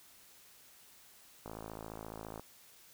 click train, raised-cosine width 1 ms, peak -30 dBFS, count 52, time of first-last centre 1.46-2.396 s, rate 54.5 Hz, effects white hiss -60 dBFS RMS until 2.93 s

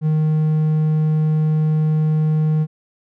triangle tone, 155.1 Hz, D#3, 5 cents flat, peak -12 dBFS, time 0.01-2.67 s, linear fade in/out 50 ms, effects none

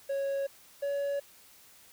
triangle tone pair in turn, 552 / 564.3 Hz, C#5 / C#5, -7 / +31 cents, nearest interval unison, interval 38 cents, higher second, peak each -27 dBFS, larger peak neither, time 0.09-0.47 / 0.82-1.2 s, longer neither, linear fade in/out 10 ms, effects white hiss -57 dBFS RMS until 1.92 s

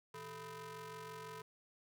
sawtooth ring-modulated tone, 277.2 Hz, C#4, in tune, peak -40 dBFS, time 0.14-1.42 s, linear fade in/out 5 ms, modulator 716 Hz, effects none

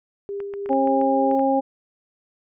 sine tone with tremolo, 400.7 Hz, G4, 38 cents sharp, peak -26 dBFS, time 0.29-1.35 s, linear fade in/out 0 ms, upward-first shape sine, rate 3.4 Hz, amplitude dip 30%
clicks, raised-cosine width 0.5 ms, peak -25 dBFS, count 9, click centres 0.403 / 0.538 / 0.66 / 0.691 / 0.73 / 0.874 / 1.014 / 1.313 / 1.394 s
harmonic tone, 270 Hz, C#4, 45 cents flat, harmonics 1 / 2 / 3, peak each -21 / -21 / -21 dBFS, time 0.69-1.61 s, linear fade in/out 20 ms
effects none

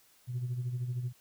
sine tone with tremolo, 123.5 Hz, B2, in tune, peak -28 dBFS, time 0.27-1.13 s, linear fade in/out 50 ms, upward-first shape sine, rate 13 Hz, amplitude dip 60%, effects tanh soft clip ceiling -28 dBFS + white hiss -64 dBFS RMS until 1.2 s

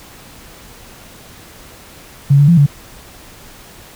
sine tone with pitch steps, 140.3 / 143.8 / 170.8 / 143.1 Hz, C#3 / D3 / F3 / D3, +21 / -36 / -38 / -45 cents, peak -5 dBFS, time 2.3-2.664 s, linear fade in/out 10 ms, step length 91 ms, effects pink hiss -39 dBFS RMS until 3.95 s

